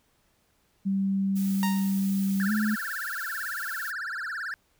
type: tone with pitch glide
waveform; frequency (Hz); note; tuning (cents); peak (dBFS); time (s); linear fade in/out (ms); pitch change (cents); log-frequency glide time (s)
sine; 194.7 to 213.6; G3 to G#3; -12 to +49; -23; 0.85-2.76; 20; +161; 2.46-2.51
type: noise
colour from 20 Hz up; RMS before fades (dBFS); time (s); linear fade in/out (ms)
blue; -41; 1.35-3.92; 20
type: tone with exponential decay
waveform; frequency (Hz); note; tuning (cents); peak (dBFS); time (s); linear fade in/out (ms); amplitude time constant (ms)
sawtooth; 930; A#5; -4; -22; 1.63-2.06; 0; 92
type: tone with vibrato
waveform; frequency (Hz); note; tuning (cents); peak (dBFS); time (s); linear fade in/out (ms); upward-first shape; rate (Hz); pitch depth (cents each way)
triangle; 1560; G6; -9; -29; 2.4-4.54; 0; triangle; 18; 290
effects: pink hiss -68 dBFS RMS until 4.79 s